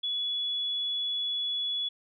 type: tone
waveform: sine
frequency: 3401 Hz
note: G#7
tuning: 40 cents sharp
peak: -28 dBFS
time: 0.03-1.89 s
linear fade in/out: 10 ms
effects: none